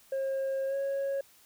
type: tone with pitch glide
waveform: sine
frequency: 538 to 550.6 Hz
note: C5 to C#5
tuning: +48 to -12 cents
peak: -26 dBFS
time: 0.12-1.21 s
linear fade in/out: 5 ms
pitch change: +40 cents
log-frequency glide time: 0.67-0.75 s
effects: tanh soft clip ceiling -28 dBFS + white hiss -60 dBFS RMS until 1.45 s